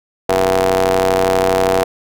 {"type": "ring-modulated tone", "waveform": "sawtooth", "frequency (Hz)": 92.5, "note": "F#2", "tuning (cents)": 0, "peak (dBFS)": -5, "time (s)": [0.29, 1.84], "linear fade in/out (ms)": 5, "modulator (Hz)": 573, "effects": []}